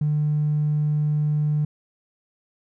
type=tone with tanh clipping; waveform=triangle; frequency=150 Hz; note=D3; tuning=37 cents sharp; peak=-18 dBFS; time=0.01-1.65 s; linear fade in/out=5 ms; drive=1 dB; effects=none